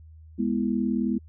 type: chord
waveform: sine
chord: E major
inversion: first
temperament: equal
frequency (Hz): 207.7 / 246.9 / 329.6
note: G#3 / B3 / E4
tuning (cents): 0 / 0 / 0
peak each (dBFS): -26 / -26 / -30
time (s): 0.38-1.19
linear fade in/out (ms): 20
effects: added 79 Hz sine -45 dBFS peak until 1.28 s